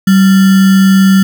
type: tone with sample-and-hold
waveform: sine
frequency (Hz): 192.1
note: G3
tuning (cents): -35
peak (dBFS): -3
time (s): 0.07-1.23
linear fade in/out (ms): 5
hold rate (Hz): 1575
effects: none